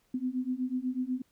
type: beating tone pair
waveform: sine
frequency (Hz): 250 / 258.1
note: B3 / C4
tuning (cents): +21 / -23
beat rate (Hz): 8.1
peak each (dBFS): -33 / -32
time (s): 0.14-1.22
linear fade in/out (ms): 5
effects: pink hiss -71 dBFS RMS until 1.31 s